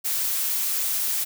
blue noise, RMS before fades -25 dBFS, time 0.04-1.25 s, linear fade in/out 20 ms, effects none

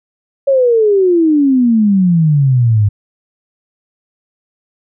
sine exponential sweep, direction down, 560 to 100 Hz, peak -7 dBFS, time 0.47-2.89 s, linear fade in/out 10 ms, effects none

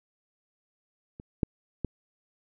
clicks, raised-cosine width 3 ms, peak -29 / -11 / -16 dBFS, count 3, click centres 1.199 / 1.432 / 1.847 s, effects none

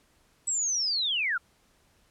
sine linear sweep, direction down, 7902 to 1318.5 Hz, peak -25 dBFS, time 0.47-1.38 s, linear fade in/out 10 ms, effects pink hiss -65 dBFS RMS until 2.1 s + low-pass 12000 Hz 12 dB/octave

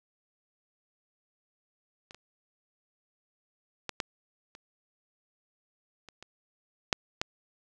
clicks, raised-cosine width 0.2 ms, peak -29 / -30 / -16 / -12 / -30 / -30 / -28 / -6 / -11 dBFS, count 9, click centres 2.109 / 2.146 / 3.893 / 4.002 / 4.551 / 6.087 / 6.226 / 6.928 / 7.215 s, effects none

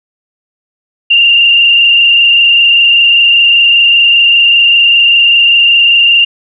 sine tone with frequency modulation, 2794 Hz, F7, in tune, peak -3 dBFS, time 1.1-6.25 s, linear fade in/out 10 ms, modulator 25.1 Hz, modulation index 2, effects none

